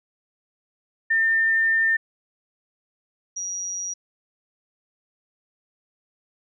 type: tone pair in turn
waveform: sine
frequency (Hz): 1803 / 5756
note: A6 / F#8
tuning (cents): +42 / -49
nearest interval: octave + minor sixth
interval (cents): 2009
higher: second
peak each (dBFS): -17 / -27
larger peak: first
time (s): 1.1-1.97 / 3.36-3.94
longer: first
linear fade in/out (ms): 10
effects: none